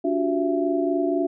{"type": "tone cluster", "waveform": "sine", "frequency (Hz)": [288.9, 357.5, 381.4, 668], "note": ["D4", "F4", "G4", "E5"], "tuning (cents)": [-28, 41, -47, 23], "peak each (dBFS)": [-24, -24, -31, -26], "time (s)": [0.04, 1.27], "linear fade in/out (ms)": 10, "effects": []}